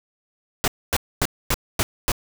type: noise bursts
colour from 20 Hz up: pink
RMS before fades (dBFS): -20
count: 6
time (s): 0.64-2.118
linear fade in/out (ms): 0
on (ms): 38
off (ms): 250
effects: none